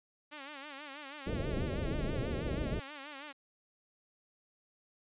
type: tone with vibrato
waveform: 5% pulse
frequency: 285.3 Hz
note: C#4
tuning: 50 cents sharp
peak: -33 dBFS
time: 0.31-3.33 s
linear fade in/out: 20 ms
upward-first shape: sine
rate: 6.2 Hz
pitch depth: 110 cents each way
type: low-pass noise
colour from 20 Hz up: pink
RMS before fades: -35 dBFS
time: 1.26-2.8 s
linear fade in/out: 10 ms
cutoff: 660 Hz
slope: 96 dB/octave
effects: resampled to 8000 Hz